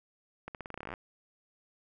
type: accelerating click train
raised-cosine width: 0.5 ms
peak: -25 dBFS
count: 16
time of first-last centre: 0.48-0.938 s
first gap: 68 ms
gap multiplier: 0.87
effects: none

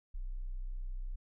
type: tone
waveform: sine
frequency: 31.4 Hz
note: B0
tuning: 30 cents sharp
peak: -36 dBFS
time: 0.14-1.16 s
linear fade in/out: 10 ms
effects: none

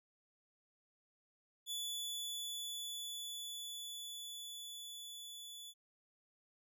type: tone with level ramp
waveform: sawtooth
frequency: 3450 Hz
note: A7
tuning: 35 cents flat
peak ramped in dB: -36 to -46 dBFS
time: 1.66-5.74 s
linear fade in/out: 50 ms
effects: none

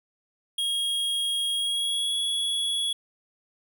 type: tone with pitch glide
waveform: square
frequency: 3276 to 3364 Hz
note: G#7 to G#7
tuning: -24 to +22 cents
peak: -25 dBFS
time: 0.58-2.93 s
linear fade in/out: 5 ms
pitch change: +46 cents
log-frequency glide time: 1.54-2.17 s
effects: none

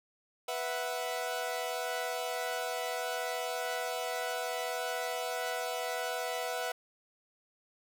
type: chord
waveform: sawtooth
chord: B suspended fourth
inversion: none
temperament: equal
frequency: 493.9 / 659.3 / 740 Hz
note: B4 / E5 / F#5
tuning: 0 / 0 / 0 cents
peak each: -34 dBFS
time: 0.48-6.72 s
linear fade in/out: 5 ms
effects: none

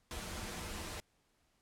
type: noise with comb filter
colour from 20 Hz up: pink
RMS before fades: -43 dBFS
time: 0.11-1 s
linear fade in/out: 0 ms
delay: 7.3 ms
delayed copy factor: -0.6
effects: pink hiss -75 dBFS RMS until 1.61 s + low-pass 11000 Hz 12 dB/octave

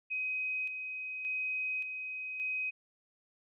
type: tone with tremolo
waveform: sine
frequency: 2520 Hz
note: D#7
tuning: 21 cents sharp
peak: -32 dBFS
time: 0.1-2.71 s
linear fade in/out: 20 ms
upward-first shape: square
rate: 0.87 Hz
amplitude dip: 45%
effects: none

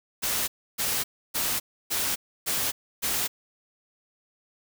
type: noise bursts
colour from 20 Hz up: white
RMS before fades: -27 dBFS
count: 6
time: 0.22-3.28 s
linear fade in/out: 20 ms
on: 260 ms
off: 300 ms
effects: none

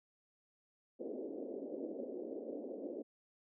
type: band-pass noise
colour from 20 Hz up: white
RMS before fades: -44 dBFS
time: 0.99-3.03 s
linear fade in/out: 20 ms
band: 240 to 550 Hz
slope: 48 dB/octave
effects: none

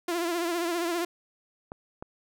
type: tone with vibrato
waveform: sawtooth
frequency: 342.4 Hz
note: F4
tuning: 34 cents flat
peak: -23 dBFS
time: 0.08-1.05 s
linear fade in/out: 5 ms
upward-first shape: triangle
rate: 15 Hz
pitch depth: 78 cents each way
type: clicks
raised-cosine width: 1 ms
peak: -24 dBFS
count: 2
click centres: 1.719 / 2.025 s
effects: none

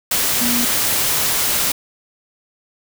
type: tone in noise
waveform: sine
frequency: 241 Hz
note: B3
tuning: 42 cents flat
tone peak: -20 dBFS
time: 0.41-0.65 s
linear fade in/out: 5 ms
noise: white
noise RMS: -18 dBFS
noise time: 0.11-1.72 s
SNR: -5 dB
effects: none

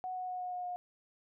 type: tone with pitch steps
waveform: sine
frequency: 740 / 735.3 / 730.7 / 726 / 721.4 / 716.9 Hz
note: F#5 / F#5 / F#5 / F#5 / F#5 / F5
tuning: 0 / -11 / -22 / -33 / -44 / +45 cents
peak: -36 dBFS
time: 0.04-0.76 s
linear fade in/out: 0 ms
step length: 120 ms
effects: none

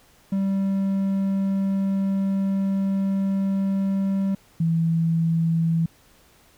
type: tone pair in turn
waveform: triangle / sine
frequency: 194.7 / 164.72 Hz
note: G3 / E3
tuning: -12 / -1 cents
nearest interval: minor third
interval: 289 cents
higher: first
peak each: -18 dBFS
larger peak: neither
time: 0.32-4.35 / 4.6-5.86 s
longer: first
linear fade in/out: 5 ms
effects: pink hiss -56 dBFS RMS until 6.57 s

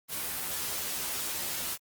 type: noise with comb filter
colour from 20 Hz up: white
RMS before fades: -34 dBFS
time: 0.08-1.78 s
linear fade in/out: 50 ms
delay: 12 ms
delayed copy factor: +1
effects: Opus 24 kbps

